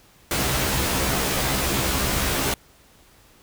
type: noise with comb filter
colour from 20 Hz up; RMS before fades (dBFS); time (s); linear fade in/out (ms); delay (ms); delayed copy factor
pink; -23; 0.31-2.54; 2; 15; +0.9
effects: pink hiss -54 dBFS RMS until 3.42 s